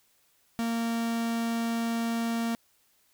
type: tone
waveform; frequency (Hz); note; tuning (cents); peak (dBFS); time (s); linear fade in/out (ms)
45% pulse; 230.7; A#3; -18; -27; 0.59-2.55; 0
effects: white hiss -67 dBFS RMS until 3.13 s